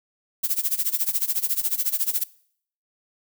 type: noise with tremolo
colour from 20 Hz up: violet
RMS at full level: -21 dBFS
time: 0.43-2.24 s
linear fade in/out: 10 ms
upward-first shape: sine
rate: 14 Hz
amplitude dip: 90%
effects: noise-tail reverb RT60 0.6 s tail -21 dB re dry